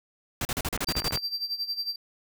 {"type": "noise bursts", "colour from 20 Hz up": "pink", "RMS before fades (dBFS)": -29, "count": 10, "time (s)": [0.41, 1.162], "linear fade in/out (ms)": 2, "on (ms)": 41, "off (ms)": 38}
{"type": "clicks", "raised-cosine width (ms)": 0.5, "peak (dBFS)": -20, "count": 5, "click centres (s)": [0.776, 0.954, 1.02, 1.109, 1.174]}
{"type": "tone with tremolo", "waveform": "triangle", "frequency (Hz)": 4699, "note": "D8", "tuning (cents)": 0, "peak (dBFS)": -25, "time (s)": [0.87, 1.96], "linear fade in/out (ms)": 5, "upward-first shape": "sine", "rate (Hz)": 11, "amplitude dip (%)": 80}
{"effects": []}